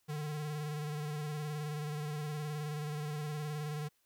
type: tone with vibrato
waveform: square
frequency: 150 Hz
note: D3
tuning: 37 cents sharp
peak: -37 dBFS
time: 0.08-3.89 s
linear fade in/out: 20 ms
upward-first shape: square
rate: 19 Hz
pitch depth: 32 cents each way
effects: white hiss -75 dBFS RMS until 4.05 s